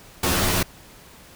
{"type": "noise with comb filter", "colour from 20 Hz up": "pink", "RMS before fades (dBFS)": -21, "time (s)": [0.23, 0.63], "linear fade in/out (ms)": 5, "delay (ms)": 11, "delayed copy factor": 0.95, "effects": ["pink hiss -47 dBFS RMS until 1.35 s"]}